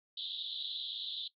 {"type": "band-pass noise", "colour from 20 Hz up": "pink", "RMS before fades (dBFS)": -40, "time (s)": [0.17, 1.28], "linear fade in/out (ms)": 5, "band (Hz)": [3300, 4000], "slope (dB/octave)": 96, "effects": ["noise-tail reverb RT60 0.1 s tail -18 dB re dry", "MP3 64 kbps"]}